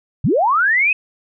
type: linear sweep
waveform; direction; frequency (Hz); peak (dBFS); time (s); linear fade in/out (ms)
sine; up; 88.7 to 2586; -12; 0.24-0.93; 5
effects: none